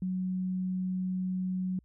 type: tone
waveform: sine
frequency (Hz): 185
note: F#3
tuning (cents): 0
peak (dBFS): -29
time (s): 0.02-1.79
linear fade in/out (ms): 2
effects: added 60 Hz sine -61 dBFS peak until 1.84 s